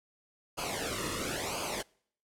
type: noise with flanger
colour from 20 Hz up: pink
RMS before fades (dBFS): -35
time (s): 0.57-1.83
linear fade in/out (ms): 20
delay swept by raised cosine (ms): 0.53 to 1.31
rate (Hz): 0.97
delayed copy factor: -0.8
effects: noise-tail reverb RT60 0.6 s tail -26 dB re dry + low-pass 11000 Hz 12 dB/octave